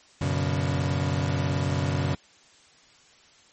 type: chord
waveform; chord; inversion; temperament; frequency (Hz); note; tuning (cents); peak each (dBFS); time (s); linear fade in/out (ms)
35% pulse; F# suspended fourth; none; equal with one note detuned; 92.5 / 123.47 / 141.91; F#2 / B2 / C#3; 0 / 0 / +41; -26 / -29 / -25; 0.21-2.15; 5
effects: white hiss -56 dBFS RMS until 3.52 s + MP3 32 kbps